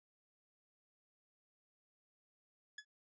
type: tone with exponential decay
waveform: sawtooth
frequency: 1700 Hz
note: G#6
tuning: 40 cents sharp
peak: -40 dBFS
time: 2.78-2.85 s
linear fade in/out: 5 ms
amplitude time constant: 15 ms
effects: resampled to 16000 Hz